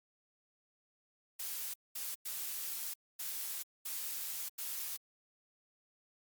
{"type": "noise bursts at uneven times", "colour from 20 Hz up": "blue", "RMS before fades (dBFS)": -40, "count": 6, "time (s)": [[1.39, 1.74], [1.95, 2.15], [2.25, 2.94], [3.19, 3.63], [3.85, 4.49], [4.58, 4.97]], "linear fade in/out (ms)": 10, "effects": ["Opus 48 kbps"]}